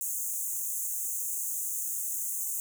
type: high-pass noise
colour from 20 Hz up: pink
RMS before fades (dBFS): -33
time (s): 0.01-2.6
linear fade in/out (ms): 0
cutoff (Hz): 6400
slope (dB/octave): 96
effects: none